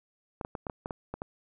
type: clicks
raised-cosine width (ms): 1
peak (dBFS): -21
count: 9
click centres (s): 0.412 / 0.449 / 0.552 / 0.668 / 0.698 / 0.859 / 0.908 / 1.14 / 1.219
effects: none